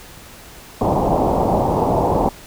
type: low-pass noise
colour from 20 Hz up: white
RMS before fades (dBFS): -17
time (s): 0.81-2.29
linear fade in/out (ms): 2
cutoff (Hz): 930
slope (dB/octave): 48
effects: pink hiss -40 dBFS RMS until 2.46 s